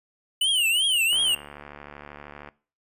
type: tone with vibrato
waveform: square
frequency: 2931 Hz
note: F#7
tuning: 17 cents flat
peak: -20 dBFS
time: 0.41-1.35 s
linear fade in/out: 5 ms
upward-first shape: triangle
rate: 2.8 Hz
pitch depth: 210 cents each way
type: click train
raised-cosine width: 0.5 ms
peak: -25 dBFS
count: 100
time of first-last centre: 1.13-2.488 s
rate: 72.9 Hz
effects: noise-tail reverb RT60 0.4 s tail -20 dB re dry + resampled to 32000 Hz